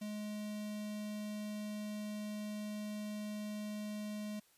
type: tone with notch filter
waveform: square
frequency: 210.2 Hz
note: G#3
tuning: 21 cents sharp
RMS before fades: -42 dBFS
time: 0.01-4.4 s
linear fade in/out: 10 ms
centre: 1300 Hz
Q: 1.3
effects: white hiss -69 dBFS RMS until 4.57 s + resampled to 32000 Hz